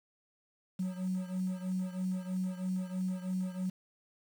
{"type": "beating tone pair", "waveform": "triangle", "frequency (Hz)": [184.3, 187.4], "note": ["F#3", "F#3"], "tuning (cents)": [-7, 22], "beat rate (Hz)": 3.1, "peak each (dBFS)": [-31, -34], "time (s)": [0.79, 3.7], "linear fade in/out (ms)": 10, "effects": ["tanh soft clip ceiling -28 dBFS", "9-bit"]}